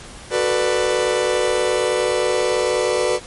40% pulse chord, B minor seventh, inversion second, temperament just, 370.4 / 444.5 / 493.9 / 592.7 Hz, F#4 / A4 / B4 / D5, +2 / +18 / 0 / +16 cents, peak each -22 / -23 / -19 / -23 dBFS, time 0.3-3.2 s, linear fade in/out 50 ms, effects pink hiss -38 dBFS RMS until 3.26 s + MP3 48 kbps

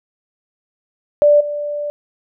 sine tone with level steps, 587.3 Hz, D5, in tune, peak -7 / -20 dBFS, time 1.22-1.9 s, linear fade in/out 0 ms, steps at 1.4 s, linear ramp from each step 10 ms, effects none

